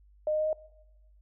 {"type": "tone with pitch steps", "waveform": "sine", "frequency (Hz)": [612, 615.5, 619.1, 622.7], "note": ["D#5", "D#5", "D#5", "D#5"], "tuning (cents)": [-29, -19, -9, 1], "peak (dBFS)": -25, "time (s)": [0.27, 0.53], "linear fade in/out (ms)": 2, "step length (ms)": 65, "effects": ["noise-tail reverb RT60 1.0 s tail -21 dB re dry", "added 50 Hz sine -56 dBFS peak until 1.21 s"]}